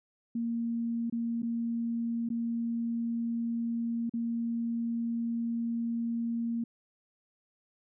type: tone with dropouts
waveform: sine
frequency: 232.5 Hz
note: A#3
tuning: 4 cents flat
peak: -29 dBFS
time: 0.35-6.64 s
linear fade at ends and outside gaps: 5 ms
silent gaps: 1.099-1.124 / 1.421-1.429 / 2.29-2.301 / 4.096-4.137 s
effects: none